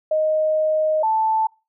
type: tone pair in turn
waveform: sine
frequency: 622.3 / 880.1 Hz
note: D#5 / A5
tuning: 0 / 0 cents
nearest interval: tritone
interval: 600 cents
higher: second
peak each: -16 dBFS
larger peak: neither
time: 0.11-1.03 / 1.03-1.47 s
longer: first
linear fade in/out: 5 ms
effects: noise-tail reverb RT60 0.3 s tail -26 dB re dry